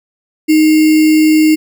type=tone with sample-and-hold; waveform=sine; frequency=311.1 Hz; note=D#4; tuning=in tune; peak=-5 dBFS; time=0.48-1.56 s; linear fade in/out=20 ms; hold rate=2450 Hz; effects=none